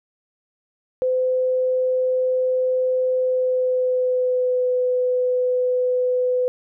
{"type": "tone with pitch glide", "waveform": "sine", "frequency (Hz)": [511, 501.4], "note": ["C5", "B4"], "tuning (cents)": [-41, 26], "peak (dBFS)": -17, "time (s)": [1.02, 6.48], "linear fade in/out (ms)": 0, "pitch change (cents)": -33, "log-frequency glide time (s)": [3.17, 4.7], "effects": []}